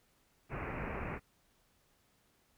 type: low-pass noise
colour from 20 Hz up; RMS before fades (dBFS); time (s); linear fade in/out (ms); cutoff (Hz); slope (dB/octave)
pink; -40; 0.49-1.2; 50; 2600; 96
effects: pink hiss -72 dBFS RMS until 2.57 s